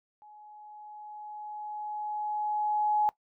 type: tone with level ramp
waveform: sine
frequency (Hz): 843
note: G#5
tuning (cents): +26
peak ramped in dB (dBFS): -50 to -22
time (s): 0.22-3.09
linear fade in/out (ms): 0
effects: noise-tail reverb RT60 0.1 s tail -20 dB re dry